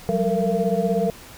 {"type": "tone cluster", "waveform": "sine", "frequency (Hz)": [179.7, 195.3, 450.7, 467.8, 678], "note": ["F3", "G3", "A4", "A#4", "E5"], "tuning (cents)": [50, -6, 42, 6, 49], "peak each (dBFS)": -25, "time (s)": [0.09, 1.1], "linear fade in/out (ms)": 0, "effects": ["pink hiss -43 dBFS RMS until 1.37 s"]}